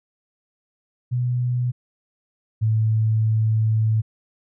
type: tone pair in turn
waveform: sine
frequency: 123.47 / 110 Hz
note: B2 / A2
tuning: 0 / 0 cents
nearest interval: major second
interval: 200 cents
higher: first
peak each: -19 / -16 dBFS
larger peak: second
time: 1.11-1.72 / 2.61-4.02 s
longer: second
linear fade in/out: 20 ms
effects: none